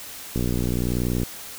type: click train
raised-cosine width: 3 ms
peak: -12 dBFS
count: 54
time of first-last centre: 0.36-1.233 s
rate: 60.7 Hz
effects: white hiss -38 dBFS RMS until 1.58 s